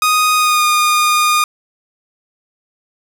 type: tone with pitch glide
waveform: sawtooth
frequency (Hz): 1244.5 to 1221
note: D#6 to D#6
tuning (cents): 0 to -33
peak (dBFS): -7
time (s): 0.02-1.44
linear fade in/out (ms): 2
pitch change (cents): -33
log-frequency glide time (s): 0.36-0.65
effects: none